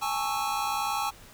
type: chord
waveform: square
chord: A major seventh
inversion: third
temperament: equal with one note detuned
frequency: 819.6 / 880 / 1108.7 / 1318.5 Hz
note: G#5 / A5 / C#6 / E6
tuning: -23 / 0 / 0 / 0 cents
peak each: -32 / -34 / -34 / -35 dBFS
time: 0.01-1.11 s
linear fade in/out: 20 ms
effects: pink hiss -51 dBFS RMS until 1.33 s